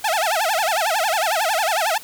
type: tone with vibrato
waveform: sawtooth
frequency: 752 Hz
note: F#5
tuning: 28 cents sharp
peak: -14 dBFS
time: 0.04-1.98 s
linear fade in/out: 5 ms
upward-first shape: sine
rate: 11 Hz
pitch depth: 300 cents each way
effects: white hiss -41 dBFS RMS until 2.03 s